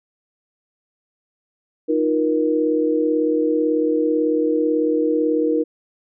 sine chord, Eb suspended second, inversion none, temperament equal with one note detuned, 311.1 / 349.2 / 474.3 Hz, Eb4 / F4 / Bb4, 0 / 0 / +30 cents, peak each -19 / -25 / -19 dBFS, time 1.88-5.64 s, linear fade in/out 20 ms, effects none

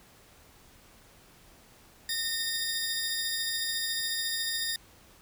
sawtooth tone cluster, 1832 / 3678 / 4895 Hz, A#6 / A#7 / D#8, -31 / -24 / -29 cents, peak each -31 dBFS, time 2.09-4.76 s, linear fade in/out 2 ms, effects pink hiss -57 dBFS RMS until 5.21 s

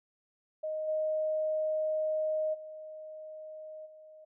sine tone with level steps, 622.3 Hz, D#5, in tune, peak -32 / -28 / -42 / -50 dBFS, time 0.63-4.25 s, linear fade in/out 10 ms, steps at 0.87 / 2.53 / 3.85 s, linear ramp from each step 20 ms, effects none

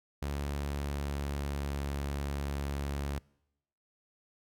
sawtooth tone with pitch glide, 71.3 to 70.56 Hz, C#2 to C#2, +49 to +31 cents, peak -29 dBFS, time 0.22-3.19 s, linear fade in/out 5 ms, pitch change -18 cents, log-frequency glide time 0.72-1.89 s, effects noise-tail reverb RT60 0.9 s tail -25 dB re dry

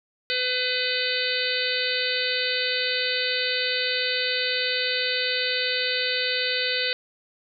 harmonic tone with a mistuned harmonic, 503 Hz, B4, 32 cents sharp, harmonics 1 / 3 / 4 / 5 / 6 / 7 / 8 / 9, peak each -31 / -31 / -31 / -31 / -31 / -31 / -31 / -31 dBFS, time 0.3-6.93 s, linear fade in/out 0 ms, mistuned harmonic 7, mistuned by +60 cents, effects none

